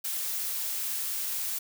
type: noise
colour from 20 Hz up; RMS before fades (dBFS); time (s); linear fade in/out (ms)
blue; -32; 0.04-1.59; 10
effects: none